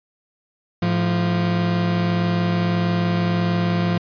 40% pulse tone pair together, 107.92 / 174.2 Hz, A2 / F3, -33 / -4 cents, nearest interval minor sixth, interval 829 cents, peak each -23 / -18 dBFS, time 0.82-3.98 s, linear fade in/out 5 ms, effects resampled to 11025 Hz

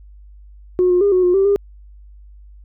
sine tone with pitch steps, 363.1 / 357.7 / 404.1 / 367.1 / 357.4 / 389.2 / 402.9 Hz, F#4 / F4 / G#4 / F#4 / F4 / G4 / G4, -33 / +41 / -47 / -14 / +40 / -12 / +48 cents, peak -10 dBFS, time 0.79-1.56 s, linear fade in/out 0 ms, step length 110 ms, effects tanh soft clip ceiling -7 dBFS + added 50 Hz sine -39 dBFS peak until 2.64 s

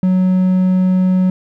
triangle tone, 185 Hz, F#3, in tune, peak -8 dBFS, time 0.03-1.3 s, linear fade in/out 2 ms, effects none

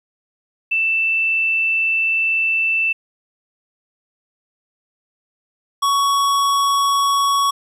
sine / square tone pair in turn, 2659 / 1118 Hz, E7 / C#6, +14 / +14 cents, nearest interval octave + minor third, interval 1500 cents, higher first, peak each -15 dBFS, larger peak neither, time 0.71-2.93 / 5.82-7.51 s, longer first, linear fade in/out 10 ms, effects low-pass 12000 Hz 12 dB/octave + 9-bit

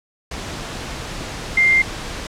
sine tone in noise, 2100 Hz, C7, 6 cents sharp, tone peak -11 dBFS, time 1.57-1.82 s, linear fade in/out 5 ms, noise pink, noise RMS -29 dBFS, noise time 0.31-2.27 s, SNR +15 dB, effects low-pass 7000 Hz 12 dB/octave

